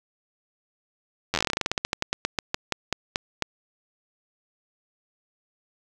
slowing click train, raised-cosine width 0.2 ms, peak -6 dBFS, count 27, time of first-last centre 1.34-3.423 s, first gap 10 ms, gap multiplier 1.14, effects none

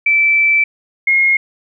sine tone pair in turn, 2324 / 2150 Hz, D7 / C7, -19 / +47 cents, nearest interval minor second, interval 134 cents, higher first, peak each -9 dBFS, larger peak neither, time 0.06-0.64 / 1.07-1.37 s, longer first, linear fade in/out 5 ms, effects none

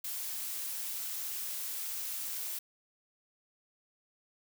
blue noise, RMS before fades -38 dBFS, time 0.04-2.59 s, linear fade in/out 5 ms, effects none

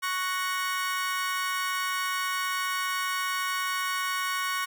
30% pulse chord, F# major, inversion second, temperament equal, 1108.7 / 1480 / 1864.7 Hz, C#6 / F#6 / A#6, 0 / 0 / 0 cents, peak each -27 / -30 / -33 dBFS, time 0.02-4.66 s, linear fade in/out 20 ms, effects none

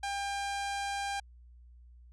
sawtooth tone, 799 Hz, G5, 33 cents sharp, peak -29 dBFS, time 0.03-1.2 s, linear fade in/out 5 ms, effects added 60 Hz sine -52 dBFS peak until 2.12 s + resampled to 22050 Hz

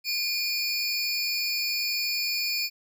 square tone cluster, 2423 / 4483 / 5080 Hz, D#7 / C#8 / D#8, -47 / +19 / +35 cents, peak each -31 dBFS, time 0.04-2.7 s, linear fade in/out 50 ms, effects none

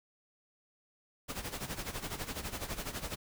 pink noise with tremolo, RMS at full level -37 dBFS, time 1.28-3.16 s, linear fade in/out 20 ms, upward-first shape sine, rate 12 Hz, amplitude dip 75%, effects none

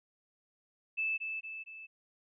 sine tone with echo, 2628 Hz, E7, 6 cents flat, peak -30 dBFS, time 0.97-1.18 s, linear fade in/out 20 ms, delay 230 ms, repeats 3, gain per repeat -5 dB, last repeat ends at 1.87 s, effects none

